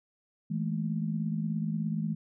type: tone cluster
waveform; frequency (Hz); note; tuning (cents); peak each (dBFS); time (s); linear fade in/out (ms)
sine; 162.7 / 212.5 / 229.3; E3 / G#3 / A#3; -22 / +40 / -28; -31 / -32 / -40; 0.5-2.15; 10
effects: none